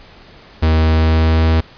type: tone with pitch glide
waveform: 45% pulse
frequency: 79.5 to 80.42 Hz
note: D#2 to E2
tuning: +38 to -42 cents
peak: -10 dBFS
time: 0.62-1.61 s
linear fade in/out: 10 ms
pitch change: +20 cents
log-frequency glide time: 0.86-1.49 s
effects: pink hiss -42 dBFS RMS until 1.77 s + resampled to 11025 Hz